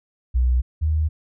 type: tone pair in turn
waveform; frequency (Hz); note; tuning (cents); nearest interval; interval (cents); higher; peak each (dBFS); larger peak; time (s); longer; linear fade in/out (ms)
sine; 62.1 / 77.75; B1 / D#2; +10 / -1; major third; 389; second; -15 / -17; first; 0.34-0.62 / 0.81-1.09; neither; 20
effects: none